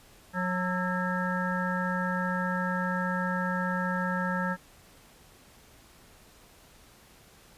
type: harmonic tone with a mistuned harmonic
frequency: 181.5 Hz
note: F#3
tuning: 33 cents flat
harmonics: 1 / 3 / 5 / 7 / 9 / 10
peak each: -30 / -36 / -35 / -35 / -34 / -41 dBFS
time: 0.33-4.57 s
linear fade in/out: 50 ms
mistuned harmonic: 7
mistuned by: +74 cents
effects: pink hiss -56 dBFS RMS until 7.57 s + resampled to 32000 Hz